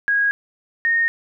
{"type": "tone pair in turn", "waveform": "sine", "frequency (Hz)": [1645, 1846.5], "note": ["G#6", "A#6"], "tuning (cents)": [-17, -17], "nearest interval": "major second", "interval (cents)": 200, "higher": "second", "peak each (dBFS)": -15, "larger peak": "neither", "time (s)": [[0.08, 0.31], [0.85, 1.08]], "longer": "neither", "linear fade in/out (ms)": 0, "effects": []}